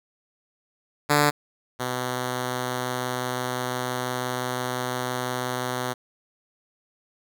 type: tone pair in turn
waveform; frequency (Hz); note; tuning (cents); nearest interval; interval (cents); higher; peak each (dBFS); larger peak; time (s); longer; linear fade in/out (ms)
5% pulse; 146.83 / 125.84; D3 / B2; 0 / +33; minor third; 267; first; -6 / -15; first; 1.09-1.31 / 1.79-5.94; second; 20
effects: none